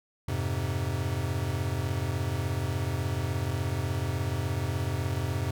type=chord; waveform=square; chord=F minor; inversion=none; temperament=equal; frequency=87.31 / 103.83 / 130.81 Hz; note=F2 / Ab2 / C3; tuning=0 / 0 / 0 cents; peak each=-33 dBFS; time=0.28-5.51 s; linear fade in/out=5 ms; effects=none